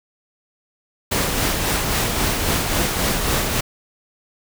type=noise with tremolo; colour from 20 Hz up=pink; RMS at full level=-19 dBFS; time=1.11-3.61 s; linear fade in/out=10 ms; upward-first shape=sine; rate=3.7 Hz; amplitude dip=35%; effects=none